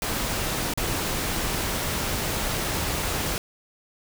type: noise with dropouts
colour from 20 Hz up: pink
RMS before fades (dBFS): -27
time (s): 0.02-3.38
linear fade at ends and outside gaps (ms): 1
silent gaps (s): 0.737-0.775
effects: none